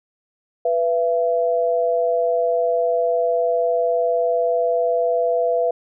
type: tone pair together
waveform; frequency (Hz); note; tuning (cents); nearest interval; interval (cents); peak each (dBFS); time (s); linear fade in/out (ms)
sine; 493.9 / 674.1; B4 / E5; 0 / +39; perfect fourth; 539; -19; 0.65-5.71; 5
effects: none